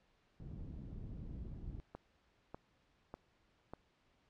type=low-pass noise; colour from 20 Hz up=pink; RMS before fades=-47 dBFS; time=0.4-1.8 s; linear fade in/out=0 ms; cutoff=200 Hz; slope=12 dB/octave
type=click train; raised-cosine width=1 ms; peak=-32 dBFS; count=4; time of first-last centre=1.95-3.736 s; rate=1.68 Hz
effects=pink hiss -74 dBFS RMS until 4.29 s + low-pass 4000 Hz 12 dB/octave